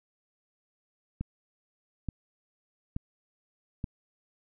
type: click train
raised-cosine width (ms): 5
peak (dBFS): -20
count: 4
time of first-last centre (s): 1.21-3.842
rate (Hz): 1.14
effects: none